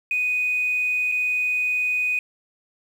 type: tone with dropouts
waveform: sine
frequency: 2489 Hz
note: D#7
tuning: in tune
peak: -19 dBFS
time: 0.11-2.19 s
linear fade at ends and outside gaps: 2 ms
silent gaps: 1.117-1.121 s
effects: tanh soft clip ceiling -15 dBFS + 8-bit